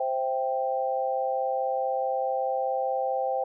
sine chord, C major, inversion none, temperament equal, 523.3 / 659.3 / 784 Hz, C5 / E5 / G5, 0 / 0 / 0 cents, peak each -28 / -33 / -28 dBFS, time 0-3.44 s, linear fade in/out 5 ms, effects none

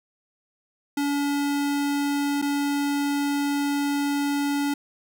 square tone with dropouts, 285.3 Hz, C#4, 50 cents sharp, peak -23 dBFS, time 0.97-4.74 s, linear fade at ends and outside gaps 5 ms, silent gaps 2.417-2.423 s, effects none

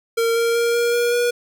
square tone with pitch steps, 460 / 464.3 / 468.6 / 472.9 / 477.3 / 481.8 Hz, A#4 / A#4 / A#4 / A#4 / A#4 / B4, -23 / -7 / +9 / +25 / +41 / -43 cents, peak -17 dBFS, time 0.17-1.31 s, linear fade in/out 10 ms, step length 190 ms, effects none

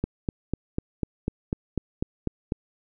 click train, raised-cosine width 3 ms, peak -12 dBFS, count 11, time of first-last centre 0.04-2.521 s, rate 4.03 Hz, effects none

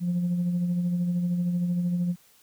sine tone with tremolo, 176 Hz, F3, 14 cents sharp, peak -20 dBFS, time 0-2.16 s, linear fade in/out 50 ms, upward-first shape sine, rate 13 Hz, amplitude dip 40%, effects tanh soft clip ceiling -20 dBFS + white hiss -59 dBFS RMS until 2.42 s

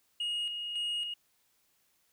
sine tone with tremolo, 2871 Hz, F7, 47 cents sharp, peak -28 dBFS, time 0.2-1.14 s, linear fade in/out 5 ms, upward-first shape square, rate 1.8 Hz, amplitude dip 50%, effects tanh soft clip ceiling -30 dBFS + white hiss -72 dBFS RMS until 2.12 s

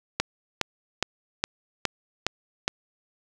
click train, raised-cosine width 0.2 ms, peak -5 dBFS, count 7, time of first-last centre 0.2-2.679 s, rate 2.42 Hz, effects none

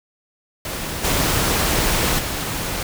pink noise with level steps, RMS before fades -27 / -19 / -25 dBFS, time 0.65-2.83 s, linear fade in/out 2 ms, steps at 1.03 / 2.18 s, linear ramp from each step 20 ms, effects none

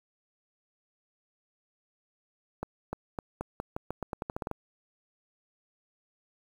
accelerating click train, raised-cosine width 1 ms, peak -19 dBFS, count 15, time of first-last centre 2.63-4.513 s, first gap 300 ms, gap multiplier 0.86, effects 8-bit

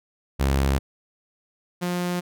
sawtooth tone pair in turn, 68.1 / 177.35 Hz, C#2 / F3, -30 / +27 cents, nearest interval octave + perfect fourth, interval 1657 cents, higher second, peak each -15 / -20 dBFS, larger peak first, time 0.39-0.79 / 1.81-2.21 s, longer neither, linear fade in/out 20 ms, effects none

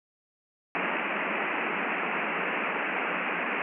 white band-pass noise, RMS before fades -30 dBFS, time 0.75-3.62 s, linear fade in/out 0 ms, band 170 to 2700 Hz, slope 96 dB/octave, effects none

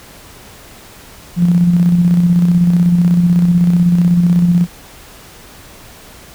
sine tone with tremolo, 174.4 Hz, F3, 2 cents flat, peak -6 dBFS, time 1.36-4.67 s, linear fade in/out 50 ms, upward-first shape square, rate 16 Hz, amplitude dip 35%, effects pink hiss -38 dBFS RMS until 6.34 s

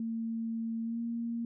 sine tone with pitch glide, 227.1 to 232.9 Hz, A#3 to A#3, -45 to -1 cents, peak -32 dBFS, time 0-1.45 s, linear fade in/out 2 ms, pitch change +44 cents, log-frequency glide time 0.82-1 s, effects none

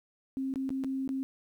sine tone with dropouts, 266.6 Hz, C4, 33 cents sharp, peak -30 dBFS, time 0.37-1.23 s, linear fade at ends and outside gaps 0 ms, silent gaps 0.539-0.558 / 0.692-0.704 / 0.838-0.845 / 1.077-1.091 s, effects 11-bit

